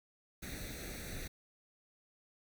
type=noise with comb filter; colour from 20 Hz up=pink; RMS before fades=-44 dBFS; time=0.42-1.28 s; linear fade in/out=10 ms; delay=0.49 ms; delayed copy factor=+0.8; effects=none